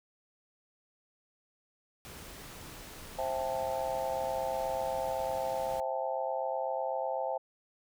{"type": "noise", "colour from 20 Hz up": "pink", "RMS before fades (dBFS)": -47, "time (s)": [2.05, 5.8], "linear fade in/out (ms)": 0}
{"type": "chord", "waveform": "sine", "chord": "A minor seventh", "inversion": "first", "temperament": "just", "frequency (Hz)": [528, 660, 792, 880], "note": ["C5", "E5", "G5", "A5"], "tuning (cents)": [16, 2, 18, 0], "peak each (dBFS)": [-35, -36, -37, -38], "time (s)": [3.18, 7.38], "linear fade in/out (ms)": 10}
{"effects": []}